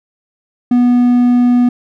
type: tone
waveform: triangle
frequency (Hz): 244.7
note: B3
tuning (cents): -16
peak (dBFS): -5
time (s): 0.71-1.69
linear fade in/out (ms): 5
effects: none